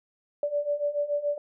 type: beating tone pair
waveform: sine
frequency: 578 / 585 Hz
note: D5 / D5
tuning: -28 / -7 cents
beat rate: 7 Hz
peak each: -30 / -27 dBFS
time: 0.43-1.38 s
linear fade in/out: 2 ms
effects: none